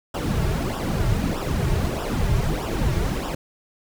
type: noise with flanger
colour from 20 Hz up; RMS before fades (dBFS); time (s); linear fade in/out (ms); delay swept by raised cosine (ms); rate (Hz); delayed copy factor
brown; -23; 0.14-3.35; 5; 0.46 to 4.06; 1.6; -0.75
effects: none